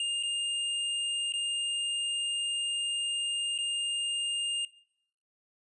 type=tone with dropouts; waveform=square; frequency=2817 Hz; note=F7; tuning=14 cents sharp; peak=-29 dBFS; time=0-4.65 s; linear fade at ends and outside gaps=2 ms; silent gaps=0.228-0.233 / 1.323-1.337 / 3.579-3.586 s; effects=noise-tail reverb RT60 0.7 s tail -21 dB re dry + resampled to 24000 Hz